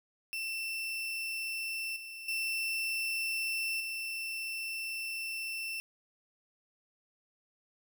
35% pulse tone with level steps, 2681 Hz, E7, 29 cents sharp, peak -33 / -41 / -30 / -34 dBFS, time 0.33-5.8 s, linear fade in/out 0 ms, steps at 1.96 / 2.28 / 3.8 s, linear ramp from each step 5 ms, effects none

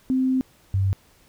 sine tone pair in turn, 259.9 / 96.71 Hz, C4 / G2, -11 / -23 cents, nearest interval octave + perfect fourth, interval 1712 cents, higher first, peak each -18 dBFS, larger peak neither, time 0.1-0.41 / 0.74-0.93 s, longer first, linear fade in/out 0 ms, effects pink hiss -57 dBFS RMS until 1.28 s

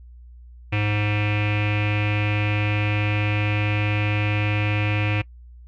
square tone with low-pass filter, 104.6 Hz, G#2, 13 cents sharp, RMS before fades -22 dBFS, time 0.72-5.22 s, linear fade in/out 10 ms, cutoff 2500 Hz, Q 8.4, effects noise-tail reverb RT60 0.1 s tail -22 dB re dry + added 60 Hz sine -41 dBFS peak until 5.67 s

